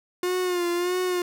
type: tone with vibrato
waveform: 45% pulse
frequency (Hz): 356.6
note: F4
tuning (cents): +36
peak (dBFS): -23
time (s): 0.23-1.22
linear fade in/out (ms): 2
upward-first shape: sine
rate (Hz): 1.6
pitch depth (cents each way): 49
effects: none